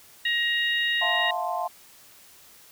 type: harmonic tone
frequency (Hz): 942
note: A#5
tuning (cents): +18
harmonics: 2 / 3 / 4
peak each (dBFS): -24 / -28 / -30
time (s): 0.25-1.31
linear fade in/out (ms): 5
type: chord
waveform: sine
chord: F major seventh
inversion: third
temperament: equal with one note detuned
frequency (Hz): 659.3 / 707 / 880 / 1046.5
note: E5 / F5 / A5 / C6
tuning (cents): 0 / +21 / 0 / 0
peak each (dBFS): -33 / -29 / -32 / -32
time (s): 1.01-1.68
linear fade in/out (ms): 10
effects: white hiss -52 dBFS RMS until 2.71 s